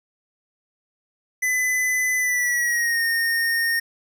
square tone with pitch glide, 2009 to 1842.3 Hz, B6 to A#6, +29 to -21 cents, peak -20 dBFS, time 1.42-3.8 s, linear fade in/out 10 ms, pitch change -150 cents, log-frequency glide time 2.18-3.03 s, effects none

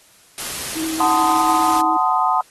white noise, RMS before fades -27 dBFS, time 0.38-1.81 s, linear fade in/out 0 ms
sine tone with vibrato, 320 Hz, D#4, 49 cents sharp, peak -23 dBFS, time 0.75-1.97 s, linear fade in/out 5 ms, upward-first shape sine, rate 9.6 Hz, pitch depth 10 cents each way
sine chord, F# diminished seventh, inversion none, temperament equal with one note detuned, 740 / 880 / 1030.9 / 1244.5 Hz, F#5 / A5 / C6 / Eb6, 0 / 0 / -26 / 0 cents, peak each -20 dBFS, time 1-2.41 s, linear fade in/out 2 ms
effects white hiss -51 dBFS RMS until 2.5 s + AAC 32 kbps

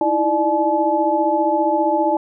sine tone cluster, 318 / 333 / 596 / 858 Hz, D#4 / E4 / D5 / A5, +38 / +18 / +25 / -44 cents, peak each -23 / -22 / -20 / -18 dBFS, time 0.01-2.17 s, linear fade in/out 2 ms, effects none

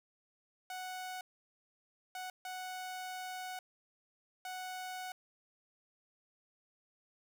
sawtooth tone bursts at uneven times, 740 Hz, F#5, in tune, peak -37 dBFS, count 4, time 0.7-1.21 / 2.15-2.3 / 2.45-3.59 / 4.45-5.12 s, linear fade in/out 2 ms, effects none

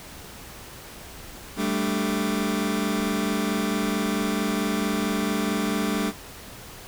sawtooth chord, G suspended second, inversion none, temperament just, 196 / 220.5 / 294 Hz, G3 / A3 / D4, 0 / +4 / +2 cents, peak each -23 / -23 / -24 dBFS, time 1.56-6.13 s, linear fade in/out 50 ms, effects pink hiss -42 dBFS RMS until 6.87 s

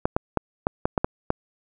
clicks, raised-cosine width 1 ms, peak -6 dBFS, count 8, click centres 0.055 / 0.165 / 0.373 / 0.669 / 0.855 / 0.978 / 1.045 / 1.304 s, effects none

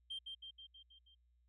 sine tone with echo, 3163 Hz, G7, 15 cents sharp, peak -40 dBFS, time 0.1-0.19 s, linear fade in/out 10 ms, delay 160 ms, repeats 6, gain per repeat -4 dB, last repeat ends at 1.15 s, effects tanh soft clip ceiling -39 dBFS + added 60 Hz sine -70 dBFS peak until 1.48 s

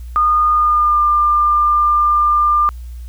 sine tone with pitch glide, 1222 to 1196.9 Hz, D#6 to D6, -32 to +32 cents, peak -10 dBFS, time 0.16-2.69 s, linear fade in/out 0 ms, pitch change -36 cents, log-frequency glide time 0.53-1.02 s, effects added 60 Hz sine -27 dBFS peak until 3.08 s + white hiss -52 dBFS RMS until 3.08 s

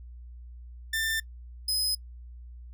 sawtooth tone pair in turn, 1786 / 5052 Hz, A6 / D#8, +25 / +26 cents, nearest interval octave + tritone, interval 1801 cents, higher second, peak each -23 dBFS, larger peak neither, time 0.93-1.2 / 1.68-1.95 s, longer neither, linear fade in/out 5 ms, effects noise-tail reverb RT60 0.1 s tail -25 dB re dry + added 60 Hz sine -42 dBFS peak until 2.73 s

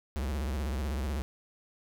square tone with vibrato, 69.3 Hz, C#2, in tune, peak -31 dBFS, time 0.16-1.22 s, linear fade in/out 0 ms, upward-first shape sine, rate 16 Hz, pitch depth 200 cents each way, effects none

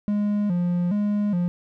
triangle tone with vibrato, 190.7 Hz, G3, 47 cents flat, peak -18 dBFS, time 0.08-1.48 s, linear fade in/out 0 ms, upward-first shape square, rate 1.2 Hz, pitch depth 140 cents each way, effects none

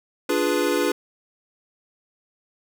square chord, D diminished seventh, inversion none, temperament equal, 293.7 / 349.2 / 415.3 / 493.9 Hz, D4 / F4 / Ab4 / Cb5, 0 / 0 / 0 / 0 cents, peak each -26 dBFS, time 0.29-0.92 s, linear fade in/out 5 ms, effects none

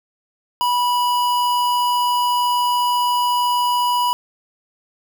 square tone with notch filter, 979 Hz, B5, 15 cents flat, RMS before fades -18 dBFS, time 0.61-4.13 s, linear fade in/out 0 ms, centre 8000 Hz, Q 1.5, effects none

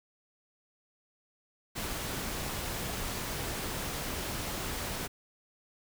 pink noise, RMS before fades -36 dBFS, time 1.75-5.08 s, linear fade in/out 20 ms, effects none

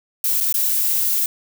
violet noise with dropouts, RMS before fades -19 dBFS, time 0.24-1.26 s, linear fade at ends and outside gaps 2 ms, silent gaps 0.404-0.408 / 0.526-0.541 s, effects none

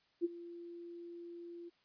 sine tone with ADSR envelope, 343.5 Hz, F4, 29 cents flat, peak -28 dBFS, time 0.21-1.7 s, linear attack 35 ms, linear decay 26 ms, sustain -18 dB, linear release 21 ms, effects white hiss -73 dBFS RMS until 1.84 s + resampled to 11025 Hz

